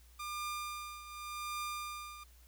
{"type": "tone with tremolo", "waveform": "sawtooth", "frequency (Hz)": 1200, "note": "D6", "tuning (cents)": 37, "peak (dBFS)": -33, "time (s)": [0.19, 2.24], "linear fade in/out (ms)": 10, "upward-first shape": "triangle", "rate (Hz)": 0.88, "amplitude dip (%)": 75, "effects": ["added 60 Hz sine -58 dBFS peak until 2.47 s", "white hiss -66 dBFS RMS until 2.47 s"]}